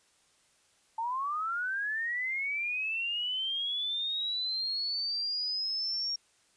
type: linear sweep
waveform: sine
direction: up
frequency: 880 to 5588 Hz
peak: -30 dBFS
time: 0.98-6.16 s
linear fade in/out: 5 ms
effects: white hiss -67 dBFS RMS until 6.56 s + resampled to 22050 Hz